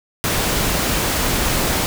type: noise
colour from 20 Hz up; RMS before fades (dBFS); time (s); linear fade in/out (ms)
pink; -19; 0.24-1.86; 0
effects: none